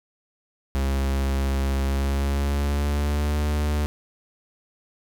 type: tone with pitch glide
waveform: 45% pulse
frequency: 68 to 74.15 Hz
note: C#2 to D2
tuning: -33 to +17 cents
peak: -21 dBFS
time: 0.75-3.86 s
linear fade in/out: 0 ms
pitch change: +150 cents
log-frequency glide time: 1.84-3.38 s
effects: none